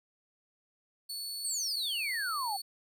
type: tone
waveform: sawtooth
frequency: 4435 Hz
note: C#8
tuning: in tune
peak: -34 dBFS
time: 1.09-2.62 s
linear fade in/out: 10 ms
type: exponential sweep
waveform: sine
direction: down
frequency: 8980 to 759 Hz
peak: -32 dBFS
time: 1.44-2.57 s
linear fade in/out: 10 ms
effects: none